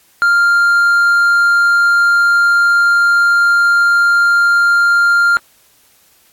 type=tone; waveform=triangle; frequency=1396.9 Hz; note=F6; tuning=in tune; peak=-6 dBFS; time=0.22-5.37 s; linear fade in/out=0 ms; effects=white hiss -51 dBFS RMS until 6.32 s + AAC 64 kbps